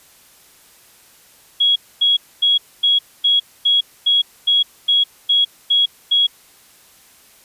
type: tone bursts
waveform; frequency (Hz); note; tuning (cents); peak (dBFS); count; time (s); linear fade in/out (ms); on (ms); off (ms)
sine; 3322; G#7; 0; -11; 12; 1.6-6.27; 10; 160; 250
effects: white hiss -49 dBFS RMS until 7.44 s + resampled to 32000 Hz